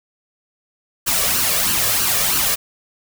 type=noise with flanger; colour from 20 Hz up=white; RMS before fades=-18 dBFS; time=1.06-2.56 s; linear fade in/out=20 ms; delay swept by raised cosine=0.68 to 1.78 ms; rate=3.1 Hz; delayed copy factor=+0.6; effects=none